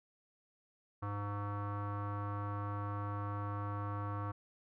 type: tone with low-pass filter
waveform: square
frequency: 102.2 Hz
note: G#2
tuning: 27 cents flat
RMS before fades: -39 dBFS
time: 1.02-4.32 s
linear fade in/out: 10 ms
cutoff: 1200 Hz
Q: 6.2
effects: none